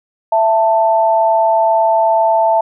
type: tone pair together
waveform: sine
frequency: 663.8 / 886 Hz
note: E5 / A5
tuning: +12 / +12 cents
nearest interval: perfect fourth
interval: 500 cents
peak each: -12 dBFS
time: 0.32-2.61 s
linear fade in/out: 5 ms
effects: none